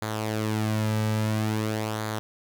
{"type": "tone with flanger", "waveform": "sawtooth", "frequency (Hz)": 108.4, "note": "A2", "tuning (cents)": -25, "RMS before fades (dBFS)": -27, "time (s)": [0.02, 2.19], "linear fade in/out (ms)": 0, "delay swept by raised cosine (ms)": [0.36, 2.86], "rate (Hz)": 0.49, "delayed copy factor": -0.55, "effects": []}